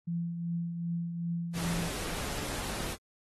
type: tone with tremolo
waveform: sine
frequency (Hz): 170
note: F3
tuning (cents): -46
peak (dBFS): -29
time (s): 0.07-1.89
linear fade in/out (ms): 10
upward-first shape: triangle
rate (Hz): 2.6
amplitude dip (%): 50
type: noise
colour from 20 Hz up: pink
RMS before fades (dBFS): -37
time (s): 1.53-2.97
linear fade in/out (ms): 50
effects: AAC 32 kbps